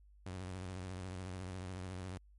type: tone with vibrato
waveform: sawtooth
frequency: 92.3 Hz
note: F#2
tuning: 4 cents flat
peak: -38 dBFS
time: 0.26-2.18 s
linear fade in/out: 5 ms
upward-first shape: square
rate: 14 Hz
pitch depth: 60 cents each way
effects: added 50 Hz sine -59 dBFS peak until 2.38 s + MP3 48 kbps